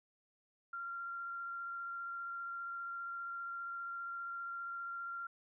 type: tone with vibrato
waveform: sine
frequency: 1381 Hz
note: F6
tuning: 20 cents flat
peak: -40 dBFS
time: 0.73-5.27 s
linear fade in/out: 5 ms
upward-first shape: triangle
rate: 15 Hz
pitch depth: 10 cents each way
effects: none